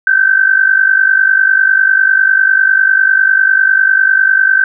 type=tone with amplitude modulation; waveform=sine; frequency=1548 Hz; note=G6; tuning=22 cents flat; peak=-3 dBFS; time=0.07-4.64 s; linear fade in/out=2 ms; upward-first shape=sine; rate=50 Hz; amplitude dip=75%; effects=none

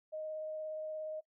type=tone with vibrato; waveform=sine; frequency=622.3 Hz; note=D#5; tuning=in tune; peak=-38 dBFS; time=0.12-1.21 s; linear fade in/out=20 ms; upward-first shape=sine; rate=17 Hz; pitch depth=8 cents each way; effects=noise-tail reverb RT60 0.1 s tail -20 dB re dry

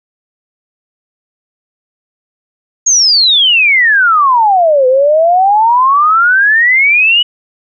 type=exponential two-way sweep; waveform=sine; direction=down then up; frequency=6700 to 502 to 2970 Hz; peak=-5 dBFS; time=2.86-7.23 s; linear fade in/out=10 ms; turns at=4.87 s; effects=none

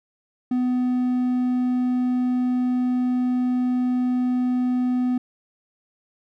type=tone; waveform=triangle; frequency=250 Hz; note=B3; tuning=21 cents sharp; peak=-17 dBFS; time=0.51-5.18 s; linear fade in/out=5 ms; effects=none

